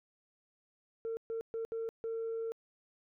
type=tone bursts at uneven times; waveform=sine; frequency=453.7 Hz; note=A#4; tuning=47 cents flat; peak=-33 dBFS; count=5; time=1.05-1.17 / 1.3-1.41 / 1.54-1.65 / 1.72-1.89 / 2.04-2.52 s; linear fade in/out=0 ms; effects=tanh soft clip ceiling -32 dBFS